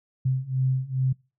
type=beating tone pair; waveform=sine; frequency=129.4 / 131.8 Hz; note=C3 / C3; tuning=-19 / +13 cents; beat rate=2.4 Hz; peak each=-26 / -24 dBFS; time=0.25-1.13 s; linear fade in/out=10 ms; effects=noise-tail reverb RT60 0.3 s tail -25 dB re dry